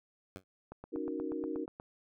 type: tone with exponential decay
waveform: 10% pulse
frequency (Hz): 94.7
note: F#2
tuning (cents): +41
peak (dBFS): -32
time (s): 0.36-0.44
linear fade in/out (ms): 0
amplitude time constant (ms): 16
type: click train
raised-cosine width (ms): 1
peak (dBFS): -31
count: 10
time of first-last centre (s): 0.72-1.799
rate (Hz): 8.34
type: chord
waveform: sine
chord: D# minor seventh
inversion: third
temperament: equal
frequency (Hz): 277.2 / 311.1 / 370 / 466.2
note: C#4 / D#4 / F#4 / A#4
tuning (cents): 0 / 0 / 0 / 0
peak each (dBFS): -41 / -38 / -41 / -41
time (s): 0.92-1.66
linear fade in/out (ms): 20
effects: none